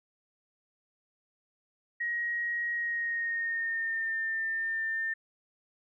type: tone with pitch glide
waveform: sine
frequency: 1891 to 1799.4 Hz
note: A#6 to A6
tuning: +24 to +38 cents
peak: -29 dBFS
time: 2-5.14 s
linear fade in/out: 10 ms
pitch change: -86 cents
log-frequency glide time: 2.72-4.18 s
effects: none